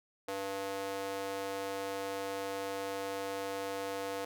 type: tone with high-pass filter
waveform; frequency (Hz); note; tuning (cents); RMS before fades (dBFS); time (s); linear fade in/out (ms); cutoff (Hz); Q
square; 98; G2; 0; -38; 0.28-4.25; 5; 490; 1.9
effects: none